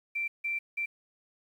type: tone bursts at uneven times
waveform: sine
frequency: 2349 Hz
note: D7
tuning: in tune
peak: -29 dBFS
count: 3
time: 0.15-0.28 / 0.44-0.59 / 0.77-0.86 s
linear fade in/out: 10 ms
effects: 10-bit